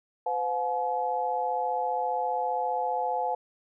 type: tone cluster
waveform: sine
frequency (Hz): 508 / 718 / 853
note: B4 / F5 / G#5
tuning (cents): +49 / +48 / +46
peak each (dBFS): -32 / -30 / -29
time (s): 0.26-3.35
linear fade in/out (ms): 5
effects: none